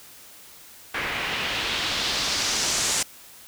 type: noise with low-pass filter sweep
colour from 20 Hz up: white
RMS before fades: -26 dBFS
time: 0.94-3.03 s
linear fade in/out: 5 ms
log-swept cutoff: 2100 to 7800 Hz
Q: 1.7
effects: white hiss -47 dBFS RMS until 3.47 s